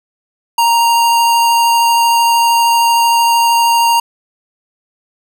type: tone with vibrato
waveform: square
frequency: 932.3 Hz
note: A#5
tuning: in tune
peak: -9 dBFS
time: 0.58-4 s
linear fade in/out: 5 ms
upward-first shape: triangle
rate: 13 Hz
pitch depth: 10 cents each way
effects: none